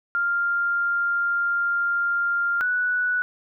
sine tone pair in turn, 1396.9 / 1477.8 Hz, F6 / F#6, 0 / -3 cents, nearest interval minor second, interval 97 cents, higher second, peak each -20 dBFS, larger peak neither, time 0.15-2.61 / 2.61-3.22 s, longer first, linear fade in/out 0 ms, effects none

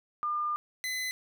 sine / sawtooth tone pair in turn, 1204 / 2025 Hz, D6 / B6, +43 / +43 cents, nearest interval major sixth, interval 900 cents, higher second, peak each -28 dBFS, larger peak neither, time 0.23-0.56 / 0.84-1.11 s, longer first, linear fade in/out 0 ms, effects none

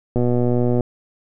click train, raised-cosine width 2 ms, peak -7 dBFS, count 80, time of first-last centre 0.16-0.808 s, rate 122 Hz, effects none

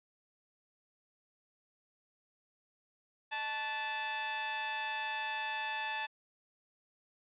15% pulse tone with amplitude modulation, 874 Hz, A5, 12 cents flat, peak -26 dBFS, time 3.31-6.07 s, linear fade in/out 20 ms, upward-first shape sine, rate 253 Hz, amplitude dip 50%, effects resampled to 8000 Hz

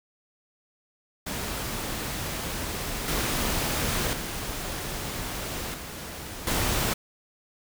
pink noise with level steps, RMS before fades -32 / -27 / -33 / -38 / -26 dBFS, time 1.26-6.94 s, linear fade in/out 10 ms, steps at 3.08 / 4.13 / 5.74 / 6.47 s, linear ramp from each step 2 ms, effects none

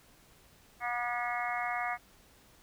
harmonic tone, 241.5 Hz, B3, 39 cents flat, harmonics 3 / 4 / 5 / 6 / 7 / 8 / 9, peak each -35 / -43 / -38 / -45 / -42 / -41 / -38 dBFS, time 0.8-1.98 s, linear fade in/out 50 ms, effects pink hiss -61 dBFS RMS until 2.62 s

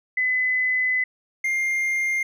sine / triangle tone pair in turn, 2015 / 2112 Hz, B6 / C7, +34 / +16 cents, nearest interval minor second, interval 82 cents, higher second, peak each -19 dBFS, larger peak neither, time 0.17-1.04 / 1.44-2.23 s, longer first, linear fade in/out 5 ms, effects none

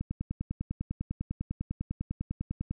click train, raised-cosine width 5 ms, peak -20 dBFS, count 28, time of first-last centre 0.01-2.71 s, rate 10 Hz, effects none

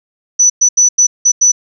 sine tone bursts at uneven times, 5960 Hz, F#8, 12 cents sharp, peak -5 dBFS, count 6, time 0.39-0.5 / 0.61-0.69 / 0.77-0.89 / 0.98-1.07 / 1.25-1.32 / 1.41-1.52 s, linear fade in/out 10 ms, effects none

